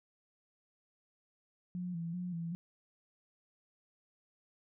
sine tone with vibrato, 173.2 Hz, F3, 14 cents flat, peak -36 dBFS, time 1.75-2.55 s, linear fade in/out 0 ms, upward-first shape square, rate 2.6 Hz, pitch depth 58 cents each way, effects none

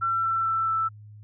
sine tone with pitch steps, 1349 / 1340.5 / 1332 / 1323.5 Hz, E6 / E6 / E6 / E6, +40 / +29 / +18 / +7 cents, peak -22 dBFS, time 0.01-0.89 s, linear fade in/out 20 ms, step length 220 ms, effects added 105 Hz sine -43 dBFS peak until 1.23 s

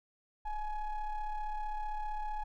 triangle ring-modulated tone, 415.3 Hz, G#4, in tune, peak -29 dBFS, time 0.45-2.44 s, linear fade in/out 10 ms, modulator 433 Hz, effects none

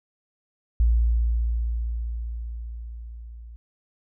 sine tone with level ramp, 57.6 Hz, A#1, 20 cents flat, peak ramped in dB -15 to -39 dBFS, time 0.8-3.56 s, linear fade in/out 0 ms, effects none

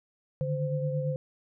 sine tone cluster, 145.9 / 154.8 / 517 Hz, D3 / D#3 / C5, -11 / -9 / -21 cents, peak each -29 / -37 / -32 dBFS, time 0.41-1.16 s, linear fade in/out 0 ms, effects none

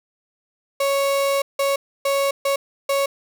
35% pulse tone bursts at uneven times, 554.4 Hz, C#5, in tune, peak -16 dBFS, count 5, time 0.8-1.42 / 1.59-1.76 / 2.05-2.31 / 2.45-2.56 / 2.89-3.06 s, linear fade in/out 5 ms, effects none

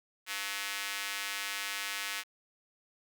square tone with high-pass filter, 100 Hz, G2, 35 cents sharp, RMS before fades -37 dBFS, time 0.26-2.24 s, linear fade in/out 50 ms, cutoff 2000 Hz, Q 1.2, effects 10-bit

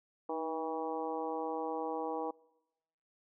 harmonic tone with a mistuned harmonic, 161.1 Hz, E3, 39 cents flat, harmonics 2 / 3 / 4 / 5 / 6 / 7, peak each -41 / -38 / -45 / -40 / -43 / -47 dBFS, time 0.29-2.31 s, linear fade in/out 5 ms, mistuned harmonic 2, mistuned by -43 cents, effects noise-tail reverb RT60 1.0 s tail -25 dB re dry

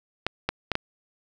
clicks, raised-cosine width 0.3 ms, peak -8 dBFS, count 4, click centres 0.266 / 0.49 / 0.717 / 0.754 s, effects none

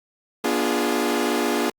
sawtooth chord, B diminished seventh, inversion none, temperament equal with one note detuned, 242.1 / 293.7 / 349.2 / 415.3 Hz, B3 / D4 / F4 / Ab4, -34 / 0 / 0 / 0 cents, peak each -22 dBFS, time 0.44-1.7 s, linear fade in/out 5 ms, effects Opus 48 kbps

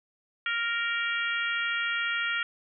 harmonic tone, 466.2 Hz, A#4, in tune, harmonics 3 / 4 / 5 / 6 / 7, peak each -30 / -32 / -34 / -36 / -37 dBFS, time 0.46-2.43 s, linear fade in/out 2 ms, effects none

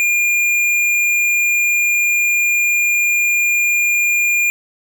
sine tone with hard clipping, 2411 Hz, D7, 45 cents sharp, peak -14 dBFS, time 0-4.5 s, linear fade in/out 0 ms, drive 13 dB, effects none

